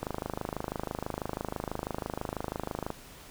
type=click train; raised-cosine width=1 ms; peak=-18 dBFS; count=76; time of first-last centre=0.03-2.904 s; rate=26.1 Hz; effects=pink hiss -50 dBFS RMS until 3.3 s